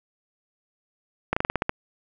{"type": "slowing click train", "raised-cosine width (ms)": 0.5, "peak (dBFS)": -7, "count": 8, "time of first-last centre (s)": [1.33, 1.694], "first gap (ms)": 35, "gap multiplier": 1.13, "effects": []}